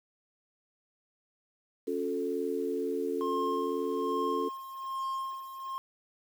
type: chord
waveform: sine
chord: Db augmented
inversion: none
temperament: equal with one note detuned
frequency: 277.2 / 357.8 / 440 Hz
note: Db4 / F4 / A4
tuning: 0 / +42 / 0 cents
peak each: -35 / -35 / -32 dBFS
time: 1.87-4.49 s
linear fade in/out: 10 ms
type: tone with tremolo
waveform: triangle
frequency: 1066 Hz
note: C6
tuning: 32 cents sharp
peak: -29 dBFS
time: 3.21-5.78 s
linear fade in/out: 0 ms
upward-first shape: sine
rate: 1.2 Hz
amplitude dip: 70%
effects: 9-bit